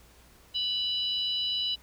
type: harmonic tone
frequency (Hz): 987.8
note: B5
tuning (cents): 0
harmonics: 3 / 4 / 5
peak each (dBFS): -29 / -31 / -43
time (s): 0.54-1.76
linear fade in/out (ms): 20
effects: added 60 Hz sine -58 dBFS peak until 1.82 s + pink hiss -58 dBFS RMS until 1.82 s